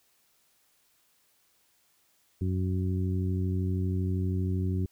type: harmonic tone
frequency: 92.7 Hz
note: F#2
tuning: 4 cents sharp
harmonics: 1 / 2 / 3 / 4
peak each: -27 / -33 / -37 / -39 dBFS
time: 2.41-4.86 s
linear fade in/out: 5 ms
effects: white hiss -68 dBFS RMS until 4.91 s